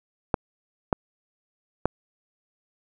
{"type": "clicks", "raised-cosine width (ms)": 1, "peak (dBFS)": -6, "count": 3, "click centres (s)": [0.342, 0.928, 1.856], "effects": []}